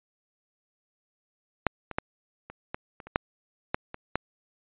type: clicks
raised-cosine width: 0.5 ms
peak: -6 / -21 / -11 / -26 / -17 / -28 / -28 / -6 / -10 / -22 / -10 dBFS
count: 11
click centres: 1.667 / 1.913 / 1.985 / 2.5 / 2.745 / 3.002 / 3.07 / 3.159 / 3.745 / 3.944 / 4.156 s
effects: resampled to 8000 Hz